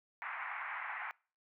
white band-pass noise, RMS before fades -42 dBFS, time 0.22-1.11 s, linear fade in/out 0 ms, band 770 to 2200 Hz, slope 48 dB/octave, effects noise-tail reverb RT60 0.4 s tail -25 dB re dry

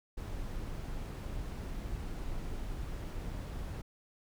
brown noise, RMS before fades -39 dBFS, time 0.17-3.82 s, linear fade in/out 10 ms, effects none

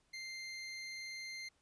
25% pulse tone, 2093 Hz, C7, in tune, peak -40 dBFS, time 0.13-1.49 s, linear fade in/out 10 ms, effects pink hiss -75 dBFS RMS until 1.61 s + resampled to 22050 Hz

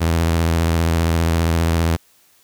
sawtooth tone with vibrato, 82.8 Hz, E2, 8 cents sharp, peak -11 dBFS, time 0-1.97 s, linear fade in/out 20 ms, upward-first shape square, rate 15 Hz, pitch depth 37 cents each way, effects white hiss -55 dBFS RMS until 2.43 s

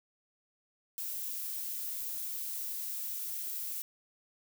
violet noise, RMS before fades -38 dBFS, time 0.98-3.82 s, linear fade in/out 0 ms, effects none

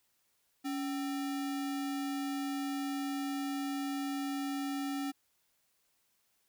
sine tone with sample-and-hold, 279.7 Hz, C#4, 16 cents sharp, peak -33 dBFS, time 0.64-5.12 s, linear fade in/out 20 ms, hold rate 1050 Hz, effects white hiss -75 dBFS RMS until 6.48 s

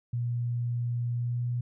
sine tone with pitch glide, 120 to 121.46 Hz, B2 to B2, -49 to -28 cents, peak -27 dBFS, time 0.13-1.61 s, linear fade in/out 5 ms, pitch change +21 cents, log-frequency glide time 1.14-1.46 s, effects none

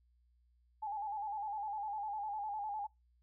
sine tone with vibrato, 836 Hz, G#5, 11 cents sharp, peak -37 dBFS, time 0.82-2.87 s, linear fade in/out 10 ms, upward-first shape square, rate 9.9 Hz, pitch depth 58 cents each way, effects noise-tail reverb RT60 0.2 s tail -25 dB re dry + added 60 Hz sine -68 dBFS peak until 3.22 s

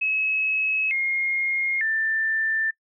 sine tone with pitch steps, 2573 / 2139 / 1777.8 Hz, E7 / C7 / A6, -43 / +38 / +17 cents, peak -21 dBFS, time 0.01-2.71 s, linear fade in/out 10 ms, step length 900 ms, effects noise-tail reverb RT60 0.1 s tail -24 dB re dry

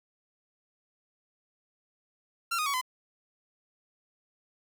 sawtooth tone with pitch steps, 1367 / 1239.1 / 1123.3 / 1018.2 Hz, F6 / D#6 / C#6 / C6, -37 / -8 / +23 / -47 cents, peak -24 dBFS, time 2.51-2.814 s, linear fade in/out 10 ms, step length 76 ms, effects 10-bit

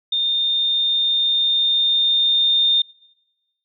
sine tone with level ramp, 3633 Hz, A#7, 45 cents flat, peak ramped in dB -17 to -13 dBFS, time 0.12-2.82 s, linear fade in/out 5 ms, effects noise-tail reverb RT60 1.0 s tail -23 dB re dry

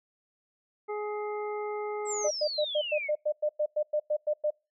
harmonic tone, 419.3 Hz, G#4, 17 cents sharp, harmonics 1 / 2 / 3 / 5, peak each -32 / -38 / -42 / -46 dBFS, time 0.88-2.29 s, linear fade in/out 20 ms
sine exponential sweep, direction down, 7902 to 2093 Hz, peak -32 dBFS, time 2.05-3.11 s, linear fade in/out 50 ms
sine tone bursts, 602 Hz, D5, 43 cents sharp, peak -24 dBFS, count 14, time 2.24-4.506 s, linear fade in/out 10 ms, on 69 ms, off 100 ms
effects noise-tail reverb RT60 0.3 s tail -26 dB re dry

